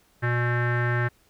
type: tone with low-pass filter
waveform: square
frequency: 120.7 Hz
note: B2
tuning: 39 cents flat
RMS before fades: -24 dBFS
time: 0.22-1.09 s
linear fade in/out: 20 ms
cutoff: 1700 Hz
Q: 7.9
effects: pink hiss -62 dBFS RMS until 1.29 s